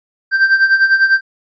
triangle tone with tremolo, 1568 Hz, G6, in tune, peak -4 dBFS, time 0.31-1.21 s, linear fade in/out 50 ms, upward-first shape sine, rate 10 Hz, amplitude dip 70%, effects resampled to 16000 Hz

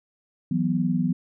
sine chord, E suspended second, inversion none, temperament equal, 164.81 / 185 / 246.9 Hz, E3 / F#3 / B3, 0 / 0 / 0 cents, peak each -25 dBFS, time 0.51-1.13 s, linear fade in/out 5 ms, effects none

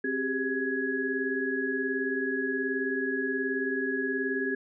sine tone cluster, 264.4 / 386.4 / 405.1 / 1673 Hz, C4 / G4 / G#4 / G#6, +18 / -25 / -43 / +12 cents, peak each -32 / -34 / -34 / -31 dBFS, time 0.04-4.55 s, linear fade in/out 5 ms, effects none

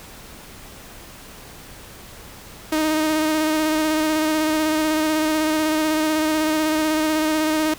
sawtooth tone with vibrato, 311.1 Hz, D#4, in tune, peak -14 dBFS, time 2.72-7.74 s, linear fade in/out 5 ms, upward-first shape square, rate 16 Hz, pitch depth 18 cents each way, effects pink hiss -41 dBFS RMS until 7.78 s

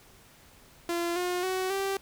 sawtooth tone with pitch steps, 342.9 / 358.1 / 373.9 / 390.5 Hz, F4 / F4 / F#4 / G4, -32 / +43 / +18 / -7 cents, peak -24 dBFS, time 0.89-1.97 s, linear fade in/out 2 ms, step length 270 ms, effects pink hiss -56 dBFS RMS until 2.01 s

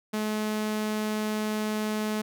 sawtooth tone, 214.1 Hz, A3, 47 cents flat, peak -23 dBFS, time 0.13-2.22 s, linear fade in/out 10 ms, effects none

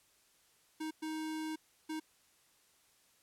square tone bursts at uneven times, 313.7 Hz, D#4, 14 cents sharp, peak -38 dBFS, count 3, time 0.8-0.91 / 1.02-1.56 / 1.89-2 s, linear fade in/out 10 ms, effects white hiss -69 dBFS RMS until 3.22 s + low-pass 12000 Hz 12 dB/octave

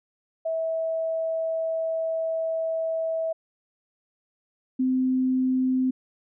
sine tone pair in turn, 650 / 258 Hz, E5 / C4, -24 / -24 cents, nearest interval octave + major third, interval 1600 cents, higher first, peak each -24 / -20 dBFS, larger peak second, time 0.45-3.33 / 4.79-5.91 s, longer first, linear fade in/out 10 ms, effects none

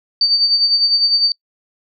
sine tone with tremolo, 4600 Hz, D8, 37 cents flat, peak -9 dBFS, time 0.21-1.32 s, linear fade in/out 2 ms, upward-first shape sine, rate 9.9 Hz, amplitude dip 55%, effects noise-tail reverb RT60 0.1 s tail -25 dB re dry

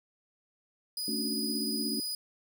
sawtooth tone, 4959 Hz, D#8, 7 cents flat, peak -30 dBFS, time 0.97-2.15 s, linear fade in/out 2 ms
sine chord, D major seventh, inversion second, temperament equal, 220 / 277.2 / 293.7 / 370 Hz, A3 / C#4 / D4 / F#4, 0 / 0 / 0 / 0 cents, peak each -35 / -38 / -39 / -41 dBFS, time 1.08-2 s, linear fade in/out 2 ms
effects none

